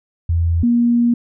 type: tone pair in turn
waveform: sine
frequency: 84 / 237.6 Hz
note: E2 / A#3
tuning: +33 / +33 cents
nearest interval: octave + tritone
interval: 1800 cents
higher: second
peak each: -13 / -11 dBFS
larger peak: second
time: 0.29-0.63 / 0.63-1.14 s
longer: second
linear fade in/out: 5 ms
effects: none